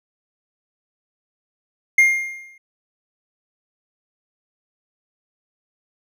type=tone with exponential decay; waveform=triangle; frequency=2120 Hz; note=C7; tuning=22 cents sharp; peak=-6 dBFS; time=1.98-2.58 s; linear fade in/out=5 ms; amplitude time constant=130 ms; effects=none